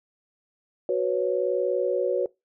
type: chord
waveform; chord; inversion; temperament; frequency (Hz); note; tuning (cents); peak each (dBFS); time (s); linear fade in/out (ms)
sine; F# suspended fourth; none; equal; 370 / 493.9 / 554.4; F#4 / B4 / C#5; 0 / 0 / 0; -26; 0.89-2.26; 2
effects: noise-tail reverb RT60 0.2 s tail -22 dB re dry